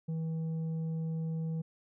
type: tone with tanh clipping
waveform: sine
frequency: 161.5 Hz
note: E3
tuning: 35 cents flat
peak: -33 dBFS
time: 0.08-1.62 s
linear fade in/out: 10 ms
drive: 5 dB
effects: none